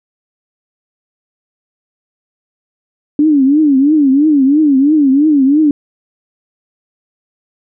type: tone with vibrato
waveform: sine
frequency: 286.9 Hz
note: D4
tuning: 40 cents flat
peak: -6 dBFS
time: 3.19-5.71 s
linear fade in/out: 2 ms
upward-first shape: triangle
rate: 3 Hz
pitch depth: 180 cents each way
effects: none